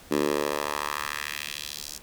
10% pulse tone with high-pass filter sweep, 73.42 Hz, D2, in tune, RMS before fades -30 dBFS, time 0.11-1.98 s, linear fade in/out 5 ms, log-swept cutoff 290 to 5900 Hz, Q 1.6, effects pink hiss -50 dBFS RMS until 2.02 s

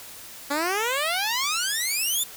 10% pulse exponential sweep, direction up, 277.2 to 3641 Hz, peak -15 dBFS, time 0.5-2.24 s, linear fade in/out 10 ms, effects white hiss -42 dBFS RMS until 2.36 s

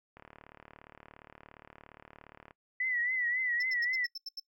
click train, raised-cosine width 0.5 ms, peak -35 dBFS, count 88, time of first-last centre 0.17-2.509 s, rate 37.2 Hz
sine tone with vibrato, 1975.5 Hz, B6, in tune, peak -29 dBFS, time 2.8-4.06 s, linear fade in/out 5 ms, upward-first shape triangle, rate 3.7 Hz, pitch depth 88 cents each way
triangle tone bursts, 5310 Hz, E8, 12 cents sharp, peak -36 dBFS, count 8, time 3.6-4.399 s, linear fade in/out 5 ms, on 29 ms, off 81 ms
effects noise-tail reverb RT60 0.1 s tail -21 dB re dry

